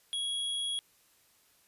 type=tone; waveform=square; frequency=3322 Hz; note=G#7; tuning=in tune; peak=-32 dBFS; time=0.13-0.79 s; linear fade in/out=0 ms; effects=white hiss -66 dBFS RMS until 1.67 s + resampled to 32000 Hz